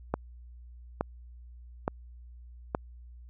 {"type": "click train", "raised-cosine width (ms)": 1, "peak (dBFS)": -13, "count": 4, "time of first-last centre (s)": [0.14, 2.749], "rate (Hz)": 1.15, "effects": ["added 60 Hz sine -46 dBFS peak until 3.29 s"]}